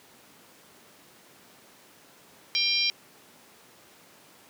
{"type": "harmonic tone", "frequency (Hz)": 794, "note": "G5", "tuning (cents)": 22, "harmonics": [3, 4, 5, 6, 7], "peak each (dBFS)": [-28, -30, -30, -30, -28], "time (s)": [2.55, 2.9], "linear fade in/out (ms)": 0, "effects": ["pink hiss -54 dBFS RMS until 4.49 s", "high-pass 200 Hz 12 dB/octave"]}